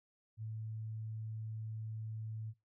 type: tone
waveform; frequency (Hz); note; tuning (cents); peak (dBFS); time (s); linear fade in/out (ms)
sine; 110; A2; 0; -40; 0.37-2.54; 50
effects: noise-tail reverb RT60 0.2 s tail -21 dB re dry